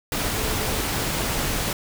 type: tone in noise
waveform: sine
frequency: 434.1 Hz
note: A4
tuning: 23 cents flat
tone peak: -35 dBFS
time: 0.34-0.81 s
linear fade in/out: 2 ms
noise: pink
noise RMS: -25 dBFS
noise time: 0.12-1.73 s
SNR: -13 dB
effects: none